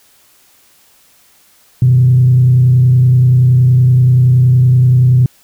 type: tone with frequency modulation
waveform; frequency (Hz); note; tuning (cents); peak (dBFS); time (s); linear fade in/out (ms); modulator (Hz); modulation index
sine; 126.1; B2; +36; -4; 1.82-5.26; 2; 30.6; 0.35
effects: tanh soft clip ceiling 0 dBFS + white hiss -49 dBFS RMS until 5.43 s